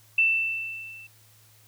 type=tone with level ramp; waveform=sine; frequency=2667 Hz; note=E7; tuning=20 cents sharp; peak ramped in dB=-16 to -43 dBFS; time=0.18-1.07 s; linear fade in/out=5 ms; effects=added 108 Hz sine -58 dBFS peak until 1.67 s + white hiss -58 dBFS RMS until 1.67 s